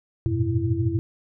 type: tone cluster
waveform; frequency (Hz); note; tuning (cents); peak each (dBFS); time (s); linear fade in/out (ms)
sine; 90.4 / 103.4 / 116.4 / 123.2 / 331.8; F#2 / G#2 / A#2 / B2 / E4; -40 / -7 / -2 / -4 / +11; -27; 0.26-0.99; 0
effects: none